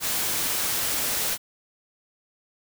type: noise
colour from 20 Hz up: white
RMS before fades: -26 dBFS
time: 0-1.38 s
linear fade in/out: 50 ms
effects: none